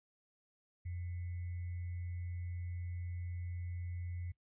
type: tone with sample-and-hold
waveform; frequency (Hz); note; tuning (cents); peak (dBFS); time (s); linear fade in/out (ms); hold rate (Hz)
sine; 88; F2; +14; -39; 0.85-4.32; 10; 2100
effects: noise-tail reverb RT60 0.1 s tail -18 dB re dry + resampled to 8000 Hz